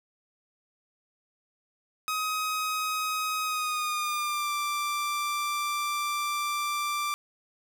sawtooth tone with pitch glide, 1262 to 1177.5 Hz, D#6 to D6, +24 to +4 cents, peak -24 dBFS, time 2.08-7.14 s, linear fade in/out 0 ms, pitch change -120 cents, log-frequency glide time 3.43-4.52 s, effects none

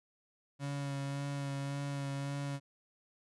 35% pulse tone with vibrato, 140.1 Hz, C#3, 19 cents sharp, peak -34 dBFS, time 0.59-2.6 s, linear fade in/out 50 ms, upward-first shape sine, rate 1.8 Hz, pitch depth 19 cents each way, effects resampled to 24000 Hz

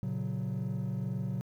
triangle chord, F# major, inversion first, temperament equal, 116.54 / 138.59 / 185 Hz, A#2 / C#3 / F#3, 0 / 0 / 0 cents, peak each -33 dBFS, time 0.03-1.41 s, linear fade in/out 0 ms, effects tanh soft clip ceiling -25 dBFS + 11-bit

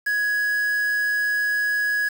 triangle tone with quantisation, 1671 Hz, G#6, 10 cents sharp, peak -18 dBFS, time 0.06-2.09 s, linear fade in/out 10 ms, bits 6, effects none

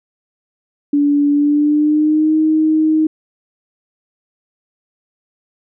sine tone with pitch glide, 288.5 to 312.8 Hz, D4 to D#4, -31 to +9 cents, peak -10 dBFS, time 0.93-3.07 s, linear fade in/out 5 ms, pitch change +140 cents, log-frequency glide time 1.31-2.36 s, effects none

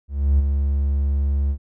triangle tone with ADSR envelope, 70.1 Hz, C#2, 20 cents sharp, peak -9 dBFS, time 0.08-1.58 s, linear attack 310 ms, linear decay 19 ms, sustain -6 dB, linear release 77 ms, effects tanh soft clip ceiling -6 dBFS

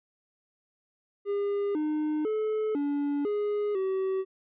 triangle tone with pitch steps, 404.5 / 305 / 432 / 287 / 414.9 / 381.3 Hz, G#4 / D#4 / A4 / D4 / G#4 / G4, -46 / -34 / -32 / -40 / -2 / -48 cents, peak -24 dBFS, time 1.25-4.25 s, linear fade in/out 50 ms, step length 500 ms, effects resampled to 8000 Hz

